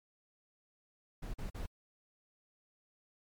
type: noise bursts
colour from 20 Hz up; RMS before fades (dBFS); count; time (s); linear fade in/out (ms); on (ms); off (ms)
brown; -40; 3; 1.22-1.664; 10; 120; 42
effects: MP3 96 kbps